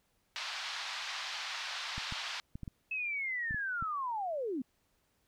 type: band-pass noise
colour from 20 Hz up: white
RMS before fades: -40 dBFS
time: 0.36-2.4 s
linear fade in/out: 0 ms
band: 820 to 4600 Hz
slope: 24 dB/octave
type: clicks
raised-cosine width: 5 ms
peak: -29 dBFS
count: 8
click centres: 1.98 / 2.124 / 2.555 / 2.633 / 2.678 / 3.509 / 3.545 / 3.825 s
type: linear sweep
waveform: sine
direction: down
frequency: 2612 to 233.8 Hz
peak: -33 dBFS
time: 2.91-4.62 s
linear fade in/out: 5 ms
effects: pink hiss -75 dBFS RMS until 5.27 s